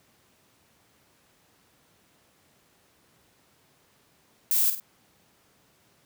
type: noise with echo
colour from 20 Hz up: violet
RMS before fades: -23 dBFS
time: 4.51-4.7 s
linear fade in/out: 0 ms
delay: 50 ms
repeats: 2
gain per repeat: -8 dB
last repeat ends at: 4.8 s
effects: pink hiss -63 dBFS RMS until 6.05 s + high-pass 100 Hz 12 dB/octave